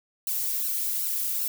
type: noise with flanger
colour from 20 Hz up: violet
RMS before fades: -28 dBFS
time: 0.27-1.48 s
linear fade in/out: 2 ms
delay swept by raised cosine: 0.71 to 2.71 ms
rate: 2.6 Hz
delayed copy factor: +0.95
effects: none